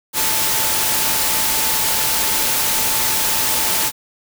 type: tone in noise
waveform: sine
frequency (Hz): 880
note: A5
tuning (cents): 0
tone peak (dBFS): -29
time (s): 0.13-3.92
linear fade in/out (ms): 50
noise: white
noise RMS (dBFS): -18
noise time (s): 0.13-3.92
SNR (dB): -14
effects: none